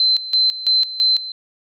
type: tone with tremolo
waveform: sine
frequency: 4080 Hz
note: C8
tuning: 44 cents flat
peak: -12 dBFS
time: 0-1.32 s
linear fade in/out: 2 ms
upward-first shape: square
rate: 3 Hz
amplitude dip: 80%
effects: none